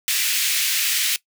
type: high-pass noise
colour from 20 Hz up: pink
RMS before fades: -21 dBFS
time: 0.08-1.16 s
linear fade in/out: 0 ms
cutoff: 2100 Hz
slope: 24 dB/octave
effects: noise-tail reverb RT60 0.1 s tail -19 dB re dry